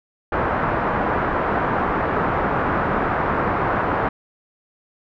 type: low-pass noise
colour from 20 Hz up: white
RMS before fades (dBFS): -21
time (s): 0.32-4.09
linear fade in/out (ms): 5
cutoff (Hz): 1400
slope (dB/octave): 24
effects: none